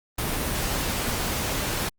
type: noise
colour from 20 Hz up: pink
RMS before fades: -27 dBFS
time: 0.18-1.89 s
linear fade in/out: 5 ms
effects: Opus 24 kbps